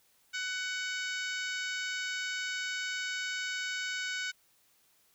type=harmonic tone; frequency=747 Hz; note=F#5; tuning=16 cents sharp; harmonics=2 / 3 / 4 / 5 / 6 / 7 / 8 / 9 / 10; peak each=-36 / -40 / -42 / -44 / -46 / -47 / -48 / -49 / -50 dBFS; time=0.33-4.32 s; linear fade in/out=20 ms; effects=white hiss -68 dBFS RMS until 5.14 s